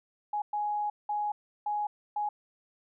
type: tone bursts at uneven times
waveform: sine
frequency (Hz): 834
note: G#5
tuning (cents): +7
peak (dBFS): -28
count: 5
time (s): 0.33-0.42 / 0.53-0.9 / 1.09-1.32 / 1.66-1.87 / 2.16-2.29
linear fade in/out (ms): 5
effects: none